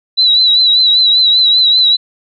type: tone with vibrato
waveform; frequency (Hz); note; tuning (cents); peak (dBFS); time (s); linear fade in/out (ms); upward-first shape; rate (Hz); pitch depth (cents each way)
sine; 3951; B7; 0; -6; 0.17-1.97; 20; triangle; 5.1; 66
effects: none